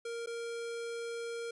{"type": "tone with dropouts", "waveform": "square", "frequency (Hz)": 466.2, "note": "A#4", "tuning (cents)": 0, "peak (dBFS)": -38, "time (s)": [0.05, 1.51], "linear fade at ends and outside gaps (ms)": 5, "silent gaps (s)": [0.261, 0.271], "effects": ["resampled to 24000 Hz", "13-bit"]}